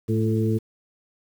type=harmonic tone with a mistuned harmonic; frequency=110 Hz; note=A2; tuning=in tune; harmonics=1 / 2 / 3 / 4; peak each=-22 / -25 / -27 / -28 dBFS; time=0.08-0.59 s; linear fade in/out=20 ms; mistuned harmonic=3; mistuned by=+35 cents; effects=8-bit